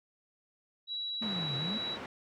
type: tone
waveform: sine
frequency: 3905 Hz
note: B7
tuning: 20 cents flat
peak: -34 dBFS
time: 0.87-1.98 s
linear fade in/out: 50 ms
type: exponential two-way sweep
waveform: sine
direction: down then up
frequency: 233.1 to 131.1 to 233.1 Hz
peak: -35 dBFS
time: 1.21-1.78 s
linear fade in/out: 10 ms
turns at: 1.56 s
type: band-pass noise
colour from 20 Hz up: pink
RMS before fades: -43 dBFS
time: 1.22-2.06 s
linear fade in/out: 2 ms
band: 170 to 2400 Hz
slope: 12 dB/octave
effects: none